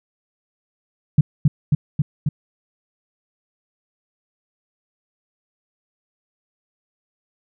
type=tone with echo; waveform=sine; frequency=146.83 Hz; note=D3; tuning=in tune; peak=-7 dBFS; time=1.18-1.21 s; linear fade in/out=5 ms; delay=270 ms; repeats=4; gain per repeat=-2 dB; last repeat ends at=2.29 s; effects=none